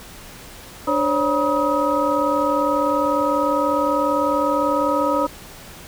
sine tone cluster, 294.1 / 531 / 571 / 961 / 1265 Hz, D4 / C5 / D5 / B5 / D#6, +3 / +25 / -49 / -48 / +28 cents, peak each -23 dBFS, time 0.87-5.27 s, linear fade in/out 10 ms, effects pink hiss -40 dBFS RMS until 5.87 s

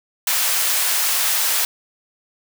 white high-pass noise, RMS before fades -19 dBFS, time 0.27-1.65 s, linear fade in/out 2 ms, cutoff 740 Hz, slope 12 dB/octave, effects none

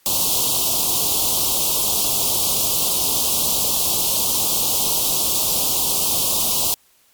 white band-stop noise, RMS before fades -19 dBFS, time 0.06-6.74 s, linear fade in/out 0 ms, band 1100 to 2900 Hz, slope 48 dB/octave, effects white hiss -57 dBFS RMS until 7.13 s + MP3 96 kbps

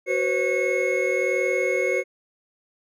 triangle tone cluster, 372.7 / 495.7 / 537 / 2180 Hz, F#4 / B4 / C5 / C#7, +13 / +6 / +45 / -29 cents, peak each -24 dBFS, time 0.06-2.04 s, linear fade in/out 50 ms, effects none

